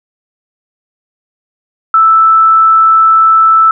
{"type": "tone", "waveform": "sine", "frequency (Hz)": 1318.5, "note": "E6", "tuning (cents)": 0, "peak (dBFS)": -3, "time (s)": [1.94, 3.71], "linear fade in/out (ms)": 2, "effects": []}